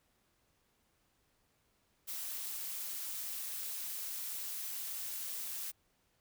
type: noise with amplitude modulation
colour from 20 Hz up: blue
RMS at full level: -39 dBFS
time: 2.07-5.72 s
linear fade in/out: 20 ms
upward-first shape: sine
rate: 206 Hz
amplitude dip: 45%
effects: pink hiss -75 dBFS RMS until 6.2 s